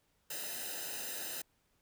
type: noise with comb filter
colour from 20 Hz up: white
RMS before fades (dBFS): -41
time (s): 0.3-1.42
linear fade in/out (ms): 5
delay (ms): 0.89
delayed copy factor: -0.9
effects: pink hiss -75 dBFS RMS until 1.81 s

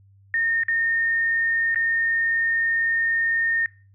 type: tone with dropouts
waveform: sine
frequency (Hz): 1831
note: A#6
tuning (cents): -32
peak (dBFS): -19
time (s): 0.34-3.66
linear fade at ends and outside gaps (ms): 1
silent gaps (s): 0.635-0.683 / 1.746-1.758
effects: noise-tail reverb RT60 0.4 s tail -22 dB re dry + added 98 Hz sine -51 dBFS peak until 3.94 s

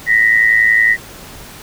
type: tone pair together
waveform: sine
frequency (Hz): 1864.7 / 1975.6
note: A#6 / B6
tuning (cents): 0 / 0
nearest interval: minor second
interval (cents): 100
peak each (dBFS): -11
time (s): 0.06-0.97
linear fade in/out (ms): 50
effects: pink hiss -35 dBFS RMS until 1.62 s

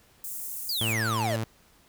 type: high-pass noise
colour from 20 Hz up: white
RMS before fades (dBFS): -36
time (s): 0.24-0.93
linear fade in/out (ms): 2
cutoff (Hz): 7700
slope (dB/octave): 24
type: exponential sweep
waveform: square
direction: down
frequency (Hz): 4984 to 555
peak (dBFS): -28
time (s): 0.69-1.36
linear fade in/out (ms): 2
type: tone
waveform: sawtooth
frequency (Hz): 111.5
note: A2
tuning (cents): +23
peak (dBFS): -24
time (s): 0.81-1.44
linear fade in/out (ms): 0
effects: pink hiss -60 dBFS RMS until 1.88 s

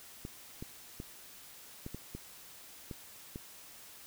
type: clicks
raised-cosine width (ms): 3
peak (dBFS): -28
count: 8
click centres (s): 0.251 / 0.625 / 1.001 / 1.864 / 1.946 / 2.15 / 2.912 / 3.359
effects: white hiss -53 dBFS RMS until 4.06 s

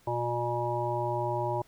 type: harmonic tone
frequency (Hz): 120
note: B2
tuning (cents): -49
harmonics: 1 / 3 / 5 / 7 / 8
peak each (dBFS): -34 / -34 / -34 / -34 / -34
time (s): 0.07-1.62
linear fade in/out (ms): 5
effects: pink hiss -62 dBFS RMS until 1.67 s

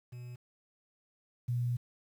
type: tone pair in turn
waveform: triangle / sine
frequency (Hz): 122.7 / 121.5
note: B2 / B2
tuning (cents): -11 / -28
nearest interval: unison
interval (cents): 17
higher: first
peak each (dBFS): -40 / -29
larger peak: second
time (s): 0.12-0.36 / 1.48-1.77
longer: second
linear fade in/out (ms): 10
effects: 10-bit

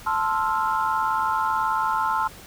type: chord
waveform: sine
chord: F major seventh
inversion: first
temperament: equal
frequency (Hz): 880 / 1046.5 / 1318.5 / 1396.9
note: A5 / C6 / E6 / F6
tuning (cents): 0 / 0 / 0 / 0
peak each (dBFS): -24 / -25 / -27 / -29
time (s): 0.06-2.28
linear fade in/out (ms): 10
effects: tanh soft clip ceiling -10 dBFS + pink hiss -44 dBFS RMS until 2.46 s

